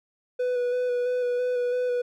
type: tone with vibrato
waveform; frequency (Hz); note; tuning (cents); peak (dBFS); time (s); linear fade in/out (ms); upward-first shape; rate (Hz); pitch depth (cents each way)
triangle; 493.9; B4; 0; -21; 0.39-2.02; 10; square; 3; 15
effects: none

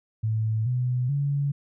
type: tone with pitch steps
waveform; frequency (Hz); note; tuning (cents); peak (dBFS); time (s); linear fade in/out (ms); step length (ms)
sine; 110 / 124.91 / 141.83; A2 / B2 / C#3; 0 / +20 / +40; -22; 0.23-1.52; 10; 430
effects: none

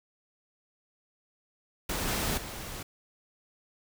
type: noise with level steps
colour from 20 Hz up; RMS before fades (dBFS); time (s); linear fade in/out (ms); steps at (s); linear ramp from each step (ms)
pink; -32 / -30 / -40; 1.89-2.83; 5; 2.07 / 2.37; 10
effects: none

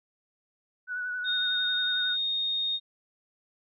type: tone with vibrato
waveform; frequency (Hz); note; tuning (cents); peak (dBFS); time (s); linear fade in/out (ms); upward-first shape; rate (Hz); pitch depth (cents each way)
sine; 1480; F#6; 0; -30; 0.87-2.17; 50; triangle; 11; 32
type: tone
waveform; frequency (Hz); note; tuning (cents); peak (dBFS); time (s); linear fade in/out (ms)
sine; 3700; A#7; -14; -26; 1.24-2.8; 50
effects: none

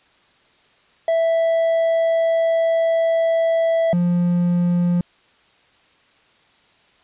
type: tone pair in turn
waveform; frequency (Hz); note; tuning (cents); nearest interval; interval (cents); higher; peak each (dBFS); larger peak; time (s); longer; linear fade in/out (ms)
triangle; 659.3 / 175.28; E5 / F3; 0 / +7; octave + major seventh; 2293; first; -13; neither; 1.08-3.93 / 3.93-5.01; first; 2
effects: white hiss -56 dBFS RMS until 7.03 s + resampled to 8000 Hz

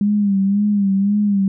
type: tone with vibrato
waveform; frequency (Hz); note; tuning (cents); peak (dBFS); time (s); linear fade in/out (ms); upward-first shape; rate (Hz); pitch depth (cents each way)
sine; 201; G3; +44; -13; 0.01-1.48; 2; sine; 1.9; 64
effects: none

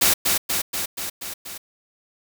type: noise with echo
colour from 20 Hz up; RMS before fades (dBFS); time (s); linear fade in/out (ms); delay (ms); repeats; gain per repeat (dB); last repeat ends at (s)
white; -17; 0.01-0.14; 10; 240; 6; -3; 1.58
effects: none

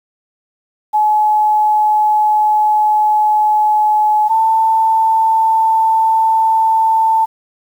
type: tone pair in turn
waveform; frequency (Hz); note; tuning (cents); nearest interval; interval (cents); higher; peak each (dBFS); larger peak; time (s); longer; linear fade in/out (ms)
sine; 851 / 889.7; G#5 / A5; +42 / +19; minor second; 77; second; -9; neither; 0.93-4.29 / 4.29-7.26; first; 20
effects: 7-bit

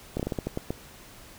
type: slowing click train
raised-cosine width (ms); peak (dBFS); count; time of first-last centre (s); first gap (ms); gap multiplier
2; -15; 9; 0.17-0.705; 26; 1.26
effects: pink hiss -49 dBFS RMS until 1.38 s

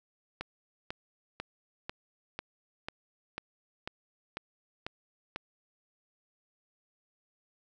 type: click train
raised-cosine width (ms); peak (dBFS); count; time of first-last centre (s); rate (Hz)
0.3; -20; 11; 0.41-5.36; 2.02
effects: none

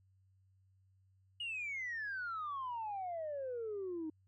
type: exponential sweep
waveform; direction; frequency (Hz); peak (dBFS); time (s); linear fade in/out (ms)
sine; down; 2906 to 306.5; -37; 1.4-4.1; 5
effects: tanh soft clip ceiling -35 dBFS + added 95 Hz sine -67 dBFS peak until 4.27 s

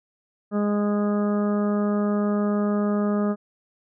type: harmonic tone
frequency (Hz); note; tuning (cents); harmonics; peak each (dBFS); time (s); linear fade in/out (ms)
206.4; G#3; -10; 1 / 2 / 3 / 4 / 5 / 6 / 7 / 8; -21 / -28 / -30 / -40 / -42 / -34 / -47 / -45; 0.51-3.36; 50
effects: none

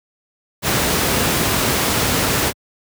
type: noise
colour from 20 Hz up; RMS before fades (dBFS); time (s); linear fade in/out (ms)
pink; -17; 0.62-2.53; 50
effects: high-pass 80 Hz 12 dB/octave

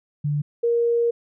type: tone pair in turn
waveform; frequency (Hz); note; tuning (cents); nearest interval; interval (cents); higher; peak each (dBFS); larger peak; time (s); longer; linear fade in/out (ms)
sine; 146.83 / 469.7; D3 / A#4; 0 / +13; octave + minor sixth; 2013; second; -20 / -17; second; 0.24-0.42 / 0.63-1.11; second; 10
effects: none

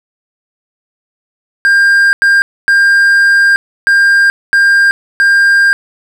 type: tone bursts at uneven times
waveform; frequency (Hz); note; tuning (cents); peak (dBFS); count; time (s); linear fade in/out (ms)
triangle; 1600; G6; +35; -3; 6; 1.65-2.13 / 2.22-2.42 / 2.68-3.56 / 3.87-4.3 / 4.53-4.91 / 5.2-5.73; 0
effects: none

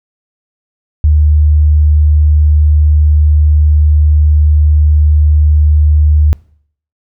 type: tone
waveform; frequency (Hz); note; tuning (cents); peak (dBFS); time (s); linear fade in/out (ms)
sine; 75.4; D2; +46; -4; 1.04-6.33; 0
effects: noise-tail reverb RT60 0.6 s tail -24 dB re dry

